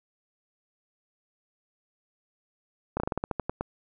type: slowing click train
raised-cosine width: 1 ms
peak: -14 dBFS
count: 11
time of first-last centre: 2.97-3.61 s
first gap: 30 ms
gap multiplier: 1.16
effects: none